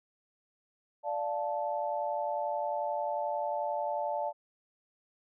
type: chord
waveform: sine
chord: D minor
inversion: none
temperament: equal with one note detuned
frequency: 587.3 / 698.5 / 875.9 Hz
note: D5 / F5 / A5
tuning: 0 / 0 / -8 cents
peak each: -34 / -36 / -34 dBFS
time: 1.03-4.33 s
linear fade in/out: 50 ms
effects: none